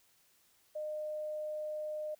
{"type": "tone", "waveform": "sine", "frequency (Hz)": 610, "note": "D#5", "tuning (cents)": -34, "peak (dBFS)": -36, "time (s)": [0.75, 2.15], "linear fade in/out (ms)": 10, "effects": ["white hiss -69 dBFS RMS until 2.19 s"]}